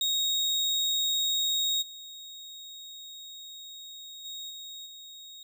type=tone with level steps; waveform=35% pulse; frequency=3759 Hz; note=A#7; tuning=14 cents sharp; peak=-23 / -40 / -35 / -38 / -42 dBFS; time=0.01-5.43 s; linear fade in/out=2 ms; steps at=1.81 / 4.24 / 4.49 / 4.85 s; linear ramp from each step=20 ms; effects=none